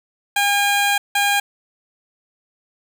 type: tone bursts at uneven times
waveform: 15% pulse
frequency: 809 Hz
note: G#5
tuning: 46 cents flat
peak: -9 dBFS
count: 2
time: 0.36-0.98 / 1.15-1.4 s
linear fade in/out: 5 ms
effects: none